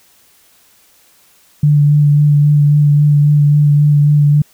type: tone with vibrato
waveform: sine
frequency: 146.83 Hz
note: D3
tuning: in tune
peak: -6 dBFS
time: 1.63-4.42 s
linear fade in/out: 5 ms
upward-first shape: sine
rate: 3.7 Hz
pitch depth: 17 cents each way
effects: white hiss -50 dBFS RMS until 4.53 s